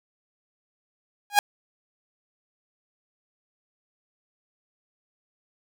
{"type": "tone with exponential growth", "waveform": "sawtooth", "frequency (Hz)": 820, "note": "G#5", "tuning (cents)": -22, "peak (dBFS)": -6, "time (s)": [1.3, 1.39], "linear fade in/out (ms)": 1, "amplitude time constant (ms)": 18, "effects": []}